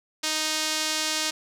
sawtooth tone with band-pass filter, 311.1 Hz, D#4, in tune, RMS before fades -27 dBFS, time 0.23-1.31 s, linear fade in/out 10 ms, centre 5300 Hz, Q 1.1, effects none

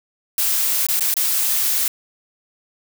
blue noise with dropouts, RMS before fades -19 dBFS, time 0.38-1.88 s, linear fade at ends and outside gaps 2 ms, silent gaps 0.867-0.886 / 0.996-1.007 / 1.141-1.167 s, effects none

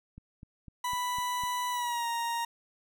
click train, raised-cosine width 5 ms, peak -34 dBFS, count 6, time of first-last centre 0.18-1.436 s, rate 3.98 Hz
40% pulse tone with pitch glide, 987.8 to 934 Hz, B5 to A#5, 0 to +3 cents, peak -29 dBFS, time 0.84-2.45 s, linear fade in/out 5 ms, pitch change -97 cents, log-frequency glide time 1.71-2.07 s
effects none

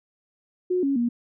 sine tone with pitch steps, 363.5 / 276.6 / 237.9 Hz, F#4 / C#4 / A#3, -31 / -4 / +35 cents, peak -20 dBFS, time 0.7-1.09 s, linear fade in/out 10 ms, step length 130 ms, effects none

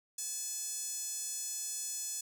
sawtooth tone with high-pass filter, 859 Hz, A5, 42 cents flat, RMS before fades -39 dBFS, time 0.18-2.21 s, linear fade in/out 5 ms, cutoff 7000 Hz, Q 3.2, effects none

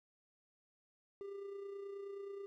triangle tone with amplitude modulation, 398.1 Hz, G4, 27 cents sharp, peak -40 dBFS, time 1.21-2.46 s, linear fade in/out 0 ms, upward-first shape sine, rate 29.4 Hz, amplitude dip 45%, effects none

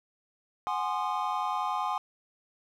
triangle chord, Ab dominant seventh, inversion third, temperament equal with one note detuned, 740 / 830.6 / 1046.5 / 1220.3 Hz, Gb5 / Ab5 / C6 / Eb6, 0 / 0 / 0 / -34 cents, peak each -33 / -31 / -31 / -33 dBFS, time 0.67-1.98 s, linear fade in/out 0 ms, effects none

